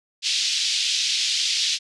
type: band-pass noise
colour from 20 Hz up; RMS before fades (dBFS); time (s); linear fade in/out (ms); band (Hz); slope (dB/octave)
white; -23; 0.22-1.79; 50; 2900 to 5300; 24
effects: resampled to 24000 Hz